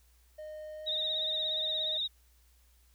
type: tone with pitch glide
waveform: triangle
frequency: 615 to 625 Hz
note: D#5 to D#5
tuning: -20 to +8 cents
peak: -39 dBFS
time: 0.38-1.98 s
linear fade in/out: 10 ms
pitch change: +28 cents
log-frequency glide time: 0.74-1.01 s
type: tone with vibrato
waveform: sine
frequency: 3729 Hz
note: A#7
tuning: in tune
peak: -30 dBFS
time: 0.86-2.08 s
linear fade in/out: 20 ms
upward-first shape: sine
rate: 17 Hz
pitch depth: 60 cents each way
effects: added 60 Hz sine -62 dBFS peak until 2.94 s + white hiss -69 dBFS RMS until 2.94 s